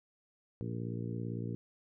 harmonic tone with a mistuned harmonic, 57.8 Hz, A#1, 14 cents flat, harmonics 2 / 3 / 4 / 5 / 6 / 7 / 8, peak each -38 / -42 / -44 / -46 / -48 / -49 / -50 dBFS, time 0.61-1.55 s, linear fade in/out 0 ms, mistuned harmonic 8, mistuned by +18 cents, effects none

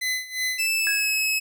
sawtooth tone with tremolo, 2025 Hz, B6, 43 cents sharp, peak -19 dBFS, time 0.01-0.67 s, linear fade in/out 10 ms, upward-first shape sine, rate 2.8 Hz, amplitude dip 85%
sawtooth tone with pitch glide, 2637 to 2575 Hz, E7 to E7, 0 to -41 cents, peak -18 dBFS, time 0.58-1.4 s, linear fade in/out 20 ms, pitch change -41 cents, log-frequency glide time 0.75-1.09 s
sine tone with exponential decay, 1655 Hz, G#6, 6 cents flat, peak -22 dBFS, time 0.87-1.27 s, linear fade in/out 0 ms, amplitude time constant 86 ms
effects none

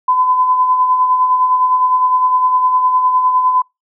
sine tone with tremolo, 1012 Hz, B5, 42 cents sharp, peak -8 dBFS, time 0.08-3.62 s, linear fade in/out 5 ms, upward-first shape sine, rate 9.8 Hz, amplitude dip 45%, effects noise-tail reverb RT60 0.2 s tail -26 dB re dry

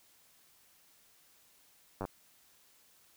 slowing click train, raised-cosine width 1 ms, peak -23 dBFS, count 5, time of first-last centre 2.01-2.052 s, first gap 10 ms, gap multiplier 1.03, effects white hiss -65 dBFS RMS until 3.16 s

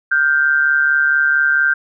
sine tone pair together, 1417 / 1561.4 Hz, F6 / G6, +25 / -7 cents, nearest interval major second, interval 168 cents, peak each -16 / -13 dBFS, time 0.11-1.74 s, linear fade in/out 10 ms, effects none

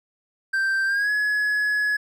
triangle tone with pitch glide, 1568 to 1690.3 Hz, G6 to G#6, 0 to +30 cents, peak -18 dBFS, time 0.53-1.97 s, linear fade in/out 10 ms, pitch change +130 cents, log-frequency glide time 0.86-1.11 s, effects none

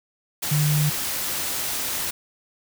sine tone in noise, 150 Hz, D3, 37 cents sharp, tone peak -18 dBFS, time 0.51-0.9 s, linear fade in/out 10 ms, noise white, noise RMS -27 dBFS, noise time 0.42-2.11 s, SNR +6 dB, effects none

